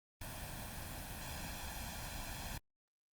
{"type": "noise with comb filter", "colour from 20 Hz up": "pink", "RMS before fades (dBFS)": -45, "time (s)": [0.21, 2.58], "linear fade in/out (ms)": 5, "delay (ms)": 1.2, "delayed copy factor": 0.7, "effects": ["Opus 32 kbps"]}